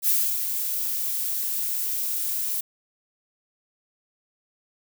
violet noise with ADSR envelope, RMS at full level -20 dBFS, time 0.02-2.61 s, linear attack 58 ms, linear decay 280 ms, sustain -7 dB, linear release 9 ms, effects none

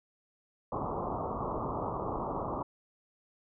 white low-pass noise, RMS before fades -35 dBFS, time 0.72-2.63 s, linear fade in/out 5 ms, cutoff 1200 Hz, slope 96 dB/octave, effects none

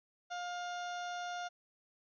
30% pulse tone, 708 Hz, F5, 23 cents sharp, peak -36 dBFS, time 0.3-1.49 s, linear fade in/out 20 ms, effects resampled to 16000 Hz

